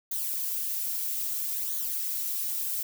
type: noise with flanger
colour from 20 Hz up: violet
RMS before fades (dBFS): -31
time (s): 0.11-2.83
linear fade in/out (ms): 5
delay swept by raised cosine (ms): 0.38 to 4.68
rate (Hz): 0.61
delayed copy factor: -0.6
effects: none